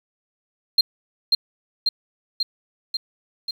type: tone with echo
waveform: sine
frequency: 4186 Hz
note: C8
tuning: in tune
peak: -9 dBFS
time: 0.78-0.81 s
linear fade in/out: 5 ms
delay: 540 ms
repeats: 5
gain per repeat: -3 dB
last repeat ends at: 3.51 s
effects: tanh soft clip ceiling -9 dBFS + 8-bit